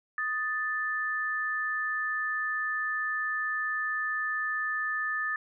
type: tone pair together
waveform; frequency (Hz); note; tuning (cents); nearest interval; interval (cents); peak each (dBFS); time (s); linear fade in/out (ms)
sine; 1244.5 / 1760; D#6 / A6; 0 / 0; tritone; 600; -34 / -29; 0.18-5.36; 2
effects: none